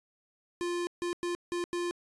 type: tone bursts at uneven times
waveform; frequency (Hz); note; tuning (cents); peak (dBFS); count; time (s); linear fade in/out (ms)
square; 349.2; F4; 0; -31; 5; 0.61-0.87 / 1.02-1.13 / 1.23-1.35 / 1.52-1.64 / 1.73-1.91; 0
effects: resampled to 24000 Hz